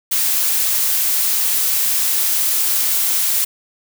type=noise; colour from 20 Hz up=blue; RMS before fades=-17 dBFS; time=0.11-3.45 s; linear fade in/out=10 ms; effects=none